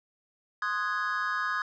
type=chord; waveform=triangle; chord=Ab dominant seventh; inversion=first; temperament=equal; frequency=1046.5 / 1244.5 / 1480 / 1661.2 Hz; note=C6 / Eb6 / Gb6 / Ab6; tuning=0 / 0 / 0 / 0 cents; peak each=-34 / -30 / -34 / -30 dBFS; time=0.62-1.62 s; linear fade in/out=2 ms; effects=resampled to 16000 Hz